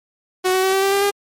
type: tone with pitch steps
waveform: sawtooth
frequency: 370 / 375.4 / 380.8 / 386.4 / 392 / 397.7 / 403.5 Hz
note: F#4 / F#4 / F#4 / G4 / G4 / G4 / G#4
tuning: 0 / +25 / +50 / -25 / 0 / +25 / -50 cents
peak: -11 dBFS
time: 0.44-1.112 s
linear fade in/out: 20 ms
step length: 96 ms
effects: MP3 64 kbps